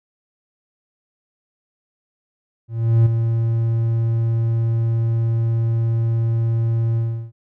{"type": "tone with ADSR envelope", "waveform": "triangle", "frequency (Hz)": 114.6, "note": "A#2", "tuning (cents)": -29, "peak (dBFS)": -7, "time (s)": [2.68, 7.32], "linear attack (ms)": 380, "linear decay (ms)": 9, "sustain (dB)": -7, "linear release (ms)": 350, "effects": []}